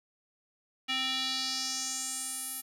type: tone with band-pass filter sweep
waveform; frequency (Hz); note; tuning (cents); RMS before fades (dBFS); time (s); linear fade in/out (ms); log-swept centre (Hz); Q
square; 261.6; C4; 0; -34; 0.88-2.62; 20; 2900 to 12000; 3
effects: 10-bit